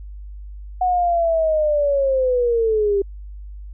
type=linear sweep; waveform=sine; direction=down; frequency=738 to 392.2 Hz; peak=-15 dBFS; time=0.81-3.02 s; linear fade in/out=5 ms; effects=added 50 Hz sine -32 dBFS peak until 3.73 s